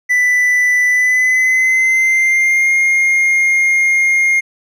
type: tone with pitch glide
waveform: triangle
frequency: 1986 to 2129 Hz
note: B6 to C7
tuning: +9 to +30 cents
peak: -8 dBFS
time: 0.09-4.41 s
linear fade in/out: 20 ms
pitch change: +121 cents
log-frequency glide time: 0.88-2.72 s
effects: none